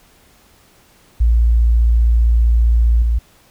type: tone with level steps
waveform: sine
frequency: 57.6 Hz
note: A#1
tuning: 20 cents flat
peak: -9 / -12 dBFS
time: 1.2-3.19 s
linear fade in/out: 10 ms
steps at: 3.02 s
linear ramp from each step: 2 ms
effects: pink hiss -51 dBFS RMS until 3.5 s